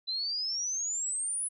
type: exponential sweep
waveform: sine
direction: up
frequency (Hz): 3989 to 10260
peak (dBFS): -30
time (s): 0.07-1.49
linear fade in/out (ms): 20
effects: none